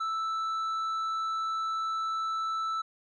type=tone with tanh clipping; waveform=sine; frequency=1318.5 Hz; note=E6; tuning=in tune; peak=-30 dBFS; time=0-2.82 s; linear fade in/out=10 ms; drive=6 dB; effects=none